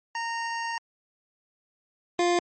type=tone pair in turn; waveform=25% pulse; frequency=924 / 350 Hz; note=A#5 / F4; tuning=-16 / +4 cents; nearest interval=octave + perfect fourth; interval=1680 cents; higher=first; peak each=-25 / -17 dBFS; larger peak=second; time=0.15-0.78 / 2.19-2.39 s; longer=first; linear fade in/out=2 ms; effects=MP3 32 kbps